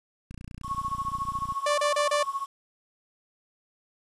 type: click train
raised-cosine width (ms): 5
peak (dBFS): -29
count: 37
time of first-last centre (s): 0.31-1.522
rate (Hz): 29.7
type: tone with tremolo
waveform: sine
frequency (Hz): 1100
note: C#6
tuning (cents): -14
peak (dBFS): -24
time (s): 0.63-2.47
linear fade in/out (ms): 50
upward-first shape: triangle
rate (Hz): 14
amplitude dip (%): 95
type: tone bursts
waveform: sawtooth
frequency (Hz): 587.3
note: D5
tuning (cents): 0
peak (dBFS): -19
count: 4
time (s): 1.66-2.23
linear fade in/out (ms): 5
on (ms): 120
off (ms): 30
effects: resampled to 24000 Hz + 8-bit